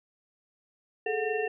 sine tone cluster, 416.5 / 440.1 / 731 / 1806 / 2725 Hz, G#4 / A4 / F#5 / A6 / F7, +5 / 0 / -21 / +45 / -43 cents, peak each -33 / -30 / -35 / -36 / -37 dBFS, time 1.06-1.48 s, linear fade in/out 5 ms, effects none

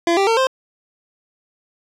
25% pulse tone with pitch steps, 340 / 392.8 / 453.8 / 524.4 Hz, F4 / G4 / A#4 / C5, -46 / +4 / -47 / +4 cents, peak -10 dBFS, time 0.07-0.47 s, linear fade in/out 2 ms, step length 100 ms, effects low-pass 6000 Hz 12 dB/octave + 8-bit

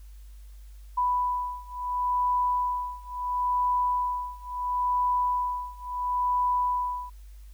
sine beating tone pair, 990 / 990.73 Hz, B5 / B5, +4 / +5 cents, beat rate 0.73 Hz, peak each -27 / -28 dBFS, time 0.97-7.1 s, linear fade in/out 10 ms, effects added 50 Hz sine -43 dBFS peak until 7.53 s + white hiss -63 dBFS RMS until 7.53 s

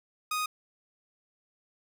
sawtooth tone, 1244.5 Hz, D#6, in tune, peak -25 dBFS, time 0.31-0.46 s, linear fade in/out 5 ms, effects none

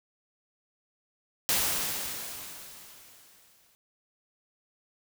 white noise with exponential decay, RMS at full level -25 dBFS, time 1.49-3.75 s, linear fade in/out 0 ms, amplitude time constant 490 ms, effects none

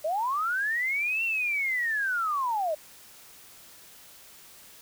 sine linear two-way sweep, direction up then down, 588 to 2743 to 588 Hz, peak -25 dBFS, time 0.04-2.75 s, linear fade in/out 10 ms, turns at 1.24 s, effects white hiss -51 dBFS RMS until 4.81 s

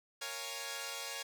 5% pulse chord, Bb minor seventh, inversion none, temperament equal, 466.2 / 554.4 / 698.5 / 830.6 Hz, Bb4 / Db5 / F5 / Ab5, 0 / 0 / 0 / 0 cents, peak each -35 / -32 / -36 / -34 dBFS, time 0.21-1.23 s, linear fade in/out 10 ms, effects none

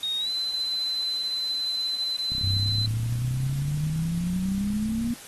sine tone with pitch glide, 3729 to 4043 Hz, A#7 to B7, 0 to +40 cents, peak -25 dBFS, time 0.03-2.86 s, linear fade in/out 2 ms, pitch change +140 cents, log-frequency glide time 0.18-0.3 s
click train, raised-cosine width 5 ms, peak -25 dBFS, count 91, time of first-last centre 2.32-5.106 s, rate 32.3 Hz
sine exponential sweep, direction up, 93.2 to 239.6 Hz, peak -24 dBFS, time 2.43-5.14 s, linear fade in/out 5 ms
effects white hiss -44 dBFS RMS until 5.27 s + AAC 32 kbps

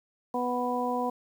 harmonic tone, 246.9 Hz, B3, in tune, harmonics 1 / 2 / 3 / 4, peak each -32 / -32 / -32 / -32 dBFS, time 0.34-1.1 s, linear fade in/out 5 ms, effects 9-bit

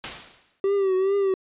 white noise with exponential decay, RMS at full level -27 dBFS, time 0.04-0.6 s, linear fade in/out 0 ms, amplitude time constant 120 ms
triangle tone with vibrato, 386.9 Hz, G4, 23 cents flat, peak -17 dBFS, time 0.64-1.34 s, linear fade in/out 2 ms, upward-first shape triangle, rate 2.4 Hz, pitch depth 77 cents each way
effects resampled to 8000 Hz

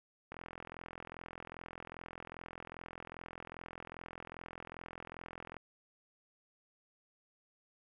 click train, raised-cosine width 0.5 ms, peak -30 dBFS, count 224, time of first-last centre 0.32-5.567 s, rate 42.5 Hz, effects none

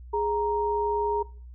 sine tone pair together, 415.3 / 934.4 Hz, G#4 / A#5, 0 / +4 cents, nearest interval octave + major second, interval 1404 cents, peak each -26 dBFS, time 0.13-1.23 s, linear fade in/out 10 ms, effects noise-tail reverb RT60 0.5 s tail -22 dB re dry + added 61 Hz sine -41 dBFS peak until 1.54 s

